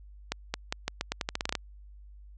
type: accelerating click train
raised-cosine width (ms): 0.2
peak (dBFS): -12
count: 14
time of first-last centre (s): 0.32-1.552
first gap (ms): 220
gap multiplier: 0.84
effects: added 50 Hz sine -47 dBFS peak until 2.37 s + resampled to 22050 Hz